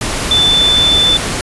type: tone in noise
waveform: sine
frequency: 3520 Hz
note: A7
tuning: in tune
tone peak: -8 dBFS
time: 0.31-1.17 s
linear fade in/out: 2 ms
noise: pink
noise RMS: -18 dBFS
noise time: 0.01-1.41 s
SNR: +7 dB
effects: resampled to 24000 Hz